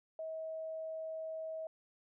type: tone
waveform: sine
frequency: 640 Hz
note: D#5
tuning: 49 cents sharp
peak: -39 dBFS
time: 0.19-1.67 s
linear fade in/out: 2 ms
effects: none